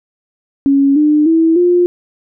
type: tone with pitch steps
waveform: sine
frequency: 277.2 / 300.5 / 325.9 / 353.3 Hz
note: C#4 / D4 / E4 / F4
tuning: 0 / +40 / -20 / +20 cents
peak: -7 dBFS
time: 0.66-1.86 s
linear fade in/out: 0 ms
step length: 300 ms
effects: none